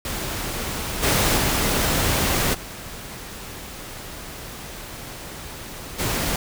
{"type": "noise with level steps", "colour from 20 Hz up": "pink", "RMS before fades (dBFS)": [-28, -19, -21, -36, -24], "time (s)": [0.05, 6.36], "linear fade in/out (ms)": 2, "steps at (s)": [1.02, 1.36, 2.53, 5.98], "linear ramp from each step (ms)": 20, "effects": []}